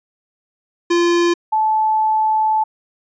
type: tone pair in turn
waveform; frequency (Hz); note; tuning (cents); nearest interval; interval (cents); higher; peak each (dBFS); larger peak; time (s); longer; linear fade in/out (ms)
square / sine; 345.1 / 869.6; F4 / A5; -21 / -21; octave + major third; 1600; second; -13; neither; 0.9-1.34 / 1.52-2.64; second; 10
effects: resampled to 16000 Hz